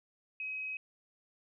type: tone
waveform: sine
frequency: 2539 Hz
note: D#7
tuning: 34 cents sharp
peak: -36 dBFS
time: 0.4-0.77 s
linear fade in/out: 2 ms
effects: none